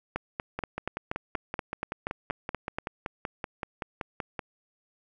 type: two click trains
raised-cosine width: 0.5 ms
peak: -15 / -17 dBFS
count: 12 / 21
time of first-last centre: 0.16-2.785 / 0.59-4.392 s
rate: 4.19 / 5.26 Hz
effects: none